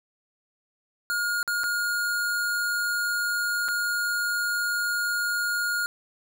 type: tone with dropouts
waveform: square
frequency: 1427 Hz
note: F6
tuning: 37 cents sharp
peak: -25 dBFS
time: 1.1-5.86 s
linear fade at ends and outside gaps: 0 ms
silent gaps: 1.429-1.477 / 1.635-1.64 / 3.682-3.686 s
effects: none